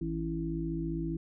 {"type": "harmonic tone with a mistuned harmonic", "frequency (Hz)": 55, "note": "A1", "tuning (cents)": 0, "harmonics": [1, 3, 5, 6], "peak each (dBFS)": [-39, -35, -40, -35], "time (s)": [0.01, 1.17], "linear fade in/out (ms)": 5, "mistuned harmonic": 3, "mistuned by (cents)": -29, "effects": []}